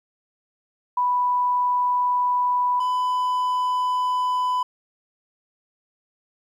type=tone pair in turn; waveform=sine / triangle; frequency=987.8 / 1000.4 Hz; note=B5 / B5; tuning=0 / +22 cents; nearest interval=unison; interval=22 cents; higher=second; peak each=-18 dBFS; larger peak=neither; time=0.97-2.8 / 2.8-4.63 s; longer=neither; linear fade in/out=5 ms; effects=10-bit